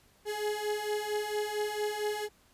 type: beating tone pair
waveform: 35% pulse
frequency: 417.4 / 421.8 Hz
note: G#4 / G#4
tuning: +9 / +27 cents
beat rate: 4.4 Hz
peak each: -34 / -31 dBFS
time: 0.25-2.29 s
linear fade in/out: 50 ms
effects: pink hiss -64 dBFS RMS until 2.53 s + resampled to 32000 Hz